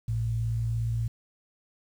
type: tone pair together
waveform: sine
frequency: 56.72 / 113.6 Hz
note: A#1 / A#2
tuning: -47 / -44 cents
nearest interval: octave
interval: 1203 cents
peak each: -34 / -26 dBFS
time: 0.08-1.08 s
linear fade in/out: 5 ms
effects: 9-bit